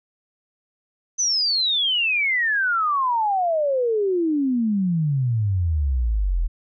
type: exponential sweep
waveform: sine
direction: down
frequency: 6170 to 38.89 Hz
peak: -18 dBFS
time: 1.18-6.48 s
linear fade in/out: 20 ms
effects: none